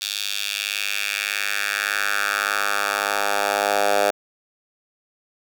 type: tone with high-pass filter sweep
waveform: 10% pulse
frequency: 101.7 Hz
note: G#2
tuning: 36 cents flat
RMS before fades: -23 dBFS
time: 0.01-4.11 s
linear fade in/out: 10 ms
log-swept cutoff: 3700 to 640 Hz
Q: 2.2
effects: none